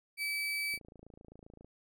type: tone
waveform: 35% pulse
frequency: 2300 Hz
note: D7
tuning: 37 cents flat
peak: -31 dBFS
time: 0.17-0.79 s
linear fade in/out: 50 ms
type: click train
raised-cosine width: 2 ms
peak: -40 dBFS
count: 26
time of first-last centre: 0.74-1.646 s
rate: 27.6 Hz
effects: none